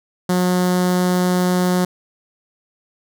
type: tone with notch filter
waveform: sawtooth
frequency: 180.8 Hz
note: F#3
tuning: 40 cents flat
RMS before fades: -17 dBFS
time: 0.29-1.85 s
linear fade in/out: 5 ms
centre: 2500 Hz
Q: 1.5
effects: none